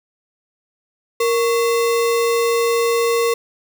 sine tone with sample-and-hold, 466.2 Hz, A#4, in tune, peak -14 dBFS, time 1.2-3.34 s, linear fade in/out 5 ms, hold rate 1575 Hz, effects none

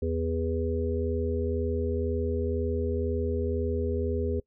harmonic tone, 82 Hz, E2, 9 cents flat, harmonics 1 / 3 / 5 / 6, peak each -29 / -34 / -31 / -34 dBFS, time 0.02-4.4 s, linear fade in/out 5 ms, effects noise-tail reverb RT60 0.1 s tail -23 dB re dry

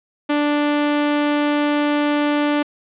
sawtooth tone, 293.7 Hz, D4, in tune, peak -12 dBFS, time 0.29-2.63 s, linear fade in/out 10 ms, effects resampled to 8000 Hz + 9-bit

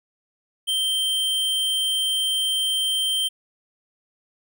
square tone, 3136 Hz, G7, in tune, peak -21 dBFS, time 0.67-3.29 s, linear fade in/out 20 ms, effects none

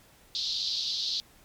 white band-pass noise, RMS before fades -31 dBFS, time 0.35-1.2 s, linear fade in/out 0 ms, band 3600 to 4800 Hz, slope 48 dB/octave, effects pink hiss -58 dBFS RMS until 1.44 s + MP3 96 kbps

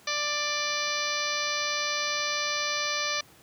harmonic tone, 590 Hz, D5, 8 cents sharp, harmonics 1 / 2 / 3 / 4 / 5 / 6 / 7 / 8 / 9 / 10, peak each -37 / -34 / -35 / -33 / -40 / -37 / -36 / -36 / -40 / -36 dBFS, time 0.07-3.21 s, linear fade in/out 5 ms, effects pink hiss -55 dBFS RMS until 3.42 s + high-pass 100 Hz 12 dB/octave

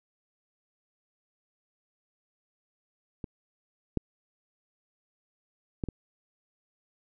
clicks, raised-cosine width 3 ms, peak -23 / -13 / -17 / -21 dBFS, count 4, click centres 3.242 / 3.973 / 5.838 / 5.887 s, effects none

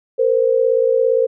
sine tone pair together, 460 / 517.5 Hz, A#4 / C5, -23 / -19 cents, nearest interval major second, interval 204 cents, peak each -15 dBFS, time 0.18-1.27 s, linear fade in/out 20 ms, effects none

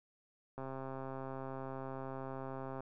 click train, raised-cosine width 1 ms, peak -30 dBFS, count 297, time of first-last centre 0.58-2.806 s, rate 133 Hz, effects none

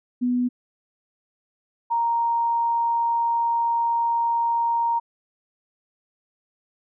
sine tone pair in turn, 246.9 / 932.2 Hz, B3 / A#5, 0 / 0 cents, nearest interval octave + major seventh, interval 2300 cents, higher second, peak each -19 / -19 dBFS, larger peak neither, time 0.21-0.49 / 1.9-5 s, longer second, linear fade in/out 20 ms, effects none

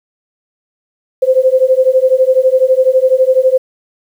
sine beating tone pair, 513 / 525 Hz, C5 / C5, -34 / +6 cents, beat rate 12 Hz, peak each -10 dBFS, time 1.22-3.58 s, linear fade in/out 10 ms, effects 7-bit

